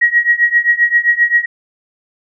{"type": "tone with tremolo", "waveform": "sine", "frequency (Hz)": 1900, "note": "A#6", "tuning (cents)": 33, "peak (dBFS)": -5, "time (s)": [0.01, 1.46], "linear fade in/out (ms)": 10, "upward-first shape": "triangle", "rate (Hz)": 7.6, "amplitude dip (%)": 95, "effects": []}